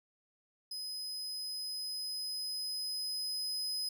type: tone with level ramp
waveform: 40% pulse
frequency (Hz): 5040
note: D#8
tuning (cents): +21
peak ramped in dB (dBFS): -38 to -33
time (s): 0.71-3.89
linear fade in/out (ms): 5
effects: none